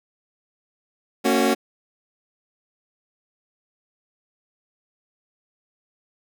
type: chord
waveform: 25% pulse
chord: F# major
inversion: first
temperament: equal with one note detuned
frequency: 228.7 / 277.2 / 370 Hz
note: A#3 / C#4 / F#4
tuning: -33 / 0 / 0 cents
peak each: -18 dBFS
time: 1.24-1.55 s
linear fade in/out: 20 ms
effects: none